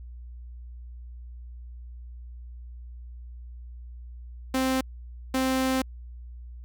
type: tone bursts at uneven times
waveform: sawtooth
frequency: 261.6 Hz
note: C4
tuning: in tune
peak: -19 dBFS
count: 2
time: 4.54-4.81 / 5.34-5.82 s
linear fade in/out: 5 ms
effects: added 60 Hz sine -39 dBFS peak until 6.64 s